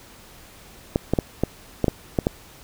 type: clicks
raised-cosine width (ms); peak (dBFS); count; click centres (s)
2; -5; 8; 0.959 / 1.136 / 1.188 / 1.436 / 1.843 / 1.882 / 2.188 / 2.269
effects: pink hiss -47 dBFS RMS until 2.63 s